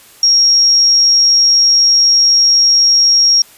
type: tone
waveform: sine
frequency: 5588 Hz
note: F8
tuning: in tune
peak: -6 dBFS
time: 0.23-3.42 s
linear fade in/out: 2 ms
effects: white hiss -42 dBFS RMS until 3.57 s + resampled to 32000 Hz